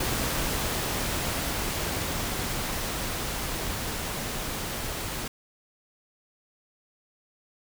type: noise with level ramp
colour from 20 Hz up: pink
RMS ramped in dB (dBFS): -28 to -33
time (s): 0-5.28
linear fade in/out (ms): 5
effects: none